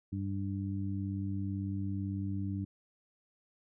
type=harmonic tone; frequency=98 Hz; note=G2; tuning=in tune; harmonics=1 / 2 / 3; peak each=-35 / -38 / -40 dBFS; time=0.12-2.65 s; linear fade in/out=10 ms; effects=none